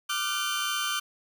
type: tone cluster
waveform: sawtooth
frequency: 1184 / 1397 / 1512 / 3087 Hz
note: D6 / F6 / F#6 / G7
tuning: +14 / 0 / +37 / -27 cents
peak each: -28 / -31 / -31 / -29 dBFS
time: 0.09-1 s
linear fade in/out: 10 ms
effects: none